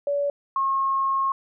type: tone pair in turn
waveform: sine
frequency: 571 / 1082 Hz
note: D5 / C#6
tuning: -49 / -42 cents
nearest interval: major seventh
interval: 1107 cents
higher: second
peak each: -21 / -20 dBFS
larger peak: second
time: 0.07-0.3 / 0.56-1.32 s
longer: second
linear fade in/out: 2 ms
effects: none